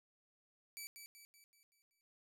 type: tone with echo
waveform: 10% pulse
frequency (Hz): 2304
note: D7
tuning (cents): -34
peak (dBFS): -37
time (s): 0.77-0.87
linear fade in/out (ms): 0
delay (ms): 190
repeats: 6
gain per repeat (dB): -6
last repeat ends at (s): 2.01
effects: none